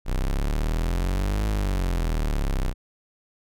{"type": "exponential two-way sweep", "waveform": "40% pulse", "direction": "up then down", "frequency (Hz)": [30.53, 53.2, 30.53], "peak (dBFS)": -21, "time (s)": [0.05, 2.74], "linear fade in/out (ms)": 50, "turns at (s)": 1.47, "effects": []}